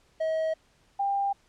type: tone pair in turn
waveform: triangle / sine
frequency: 638 / 796.2 Hz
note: D#5 / G5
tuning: +43 / +27 cents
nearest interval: major third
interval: 384 cents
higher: second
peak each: -23 / -24 dBFS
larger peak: first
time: 0.2-0.54 / 0.99-1.33 s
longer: neither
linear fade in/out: 10 ms
effects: pink hiss -64 dBFS RMS until 1.48 s + low-pass 8000 Hz 12 dB/octave